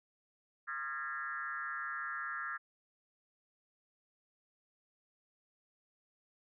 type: tone with frequency modulation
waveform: sine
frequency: 1513 Hz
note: F#6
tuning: 38 cents sharp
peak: -37 dBFS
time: 0.67-2.58 s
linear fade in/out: 20 ms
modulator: 145 Hz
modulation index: 2.1
effects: none